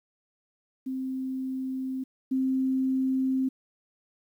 sine tone pair in turn, 261.6 / 262.6 Hz, C4 / C4, 0 / +6 cents, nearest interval unison, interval 6 cents, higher second, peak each -29 / -23 dBFS, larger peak second, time 0.86-2.04 / 2.31-3.49 s, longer neither, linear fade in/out 10 ms, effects 10-bit

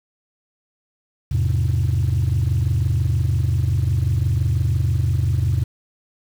sine chord, E augmented, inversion none, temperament just, 82.41 / 103.01 / 128.76 Hz, E2 / G#2 / B#2, 0 / -14 / -27 cents, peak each -19 dBFS, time 1.31-5.64 s, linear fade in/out 10 ms, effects tanh soft clip ceiling -12 dBFS + 7-bit

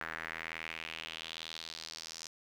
square tone with band-pass filter sweep, 40.56 Hz, E1, 27 cents flat, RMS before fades -44 dBFS, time 0-2.28 s, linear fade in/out 10 ms, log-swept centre 1600 to 5800 Hz, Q 3.1, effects 10-bit

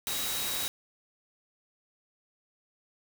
sine tone in noise, 3833 Hz, A#7, 47 cents sharp, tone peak -37 dBFS, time 0.07-0.68 s, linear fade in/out 0 ms, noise white, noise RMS -33 dBFS, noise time 0.07-0.68 s, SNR -7 dB, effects none

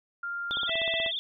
sine tone, 1396.9 Hz, F6, in tune, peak -31 dBFS, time 0.23-0.7 s, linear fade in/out 5 ms
click train, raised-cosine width 1 ms, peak -27 dBFS, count 10, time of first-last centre 0.51-1.062 s, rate 16.3 Hz
sine tone with vibrato, 3392 Hz, G#7, 36 cents sharp, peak -29 dBFS, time 0.51-1.19 s, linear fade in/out 0 ms, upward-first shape triangle, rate 20 Hz, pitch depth 140 cents each way
harmonic tone, 659.3 Hz, E5, in tune, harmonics 1 / 3 / 4, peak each -32 / -32 / -34 dBFS, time 0.67-1.12 s, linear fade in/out 50 ms
effects none

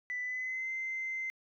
sine tone with pitch glide, 1987 to 2074 Hz, B6 to C7, +10 to -16 cents, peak -33 dBFS, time 0.1-1.3 s, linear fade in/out 0 ms, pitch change +74 cents, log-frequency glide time 0.21-0.7 s, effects tanh soft clip ceiling -29 dBFS

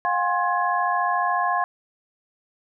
sine tone cluster, 711 / 805 / 1061 / 1682 Hz, F5 / G5 / C6 / G#6, +31 / +46 / +24 / +22 cents, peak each -24 / -28 / -23 / -28 dBFS, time 0.05-1.64 s, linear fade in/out 0 ms, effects none

